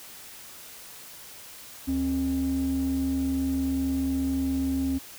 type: tone pair together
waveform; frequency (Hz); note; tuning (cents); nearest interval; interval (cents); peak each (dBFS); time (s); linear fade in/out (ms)
sine; 75 / 267.3; D2 / C4; +37 / +37; octave + minor seventh; 2200; -30 / -23; 1.87-4.99; 20
effects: tanh soft clip ceiling -20 dBFS + white hiss -45 dBFS RMS until 5.18 s